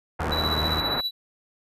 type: low-pass noise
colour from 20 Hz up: white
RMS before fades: -29 dBFS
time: 0.19-1.01 s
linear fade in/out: 10 ms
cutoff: 1500 Hz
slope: 24 dB/octave
type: tone with vibrato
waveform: sawtooth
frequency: 77.78 Hz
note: D#2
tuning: in tune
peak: -24 dBFS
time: 0.2-0.81 s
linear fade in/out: 5 ms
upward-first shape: triangle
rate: 6.8 Hz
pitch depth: 33 cents each way
type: tone with tremolo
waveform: triangle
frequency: 3939 Hz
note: B7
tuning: 5 cents flat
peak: -21 dBFS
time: 0.31-1.11 s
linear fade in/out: 20 ms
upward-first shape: triangle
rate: 15 Hz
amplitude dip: 70%
effects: resampled to 32000 Hz